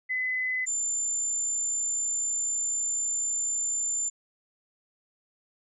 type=tone pair in turn; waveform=sine; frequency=2019 / 7168 Hz; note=B6 / A8; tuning=+38 / +31 cents; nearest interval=octave + minor seventh; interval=2193 cents; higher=second; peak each=-26 / -26 dBFS; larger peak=neither; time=0.09-0.66 / 0.66-4.1 s; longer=second; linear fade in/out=20 ms; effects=none